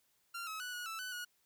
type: tone with pitch steps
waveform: sawtooth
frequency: 1382 / 1285 / 1479 / 1455 / 1321 / 1500 / 1453 Hz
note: F6 / E6 / F#6 / F#6 / E6 / F#6 / F#6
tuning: -19 / -45 / -1 / -29 / +3 / +23 / -32 cents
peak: -37 dBFS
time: 0.34-1.25 s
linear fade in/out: 10 ms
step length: 130 ms
effects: white hiss -75 dBFS RMS until 1.45 s